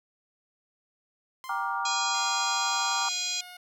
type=tone with exponential decay; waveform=sawtooth; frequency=1045 Hz; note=C6; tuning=2 cents flat; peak=-35 dBFS; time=1.44-2.04 s; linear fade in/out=0 ms; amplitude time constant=130 ms
type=chord; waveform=sine; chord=G minor seventh; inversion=none; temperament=just; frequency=784 / 940.8 / 1176 / 1411.2 Hz; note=G5 / Bb5 / D6 / F6; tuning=0 / +16 / +2 / +18 cents; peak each=-34 / -32 / -32 / -34 dBFS; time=1.49-3.09 s; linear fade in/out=5 ms
type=harmonic tone; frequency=820 Hz; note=G#5; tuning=22 cents flat; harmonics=3 / 4 / 5 / 6 / 7 / 8 / 9; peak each=-37 / -35 / -34 / -37 / -39 / -37 / -36 dBFS; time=1.85-3.41 s; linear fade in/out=5 ms
type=tone with pitch glide; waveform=10% pulse; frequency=698.5 to 720.6 Hz; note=F5 to F#5; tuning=0 to -46 cents; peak=-35 dBFS; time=2.14-3.57 s; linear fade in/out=5 ms; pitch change=+54 cents; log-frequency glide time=2.43-2.9 s
effects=none